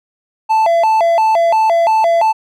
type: tone with vibrato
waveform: triangle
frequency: 770 Hz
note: G5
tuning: 31 cents flat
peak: -7 dBFS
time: 0.49-2.33 s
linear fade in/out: 20 ms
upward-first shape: square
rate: 2.9 Hz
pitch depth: 230 cents each way
effects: none